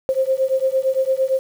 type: beating tone pair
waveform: sine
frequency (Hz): 524 / 532.8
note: C5 / C5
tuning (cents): +2 / +31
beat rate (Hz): 8.8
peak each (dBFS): -19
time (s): 0.09-1.39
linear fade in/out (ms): 0
effects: 7-bit